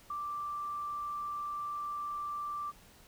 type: tone with ADSR envelope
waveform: sine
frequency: 1174.7 Hz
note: D6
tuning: in tune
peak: -32 dBFS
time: 0.1-2.72 s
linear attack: 6 ms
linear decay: 4 ms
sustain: -3 dB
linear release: 28 ms
effects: pink hiss -59 dBFS RMS until 3.07 s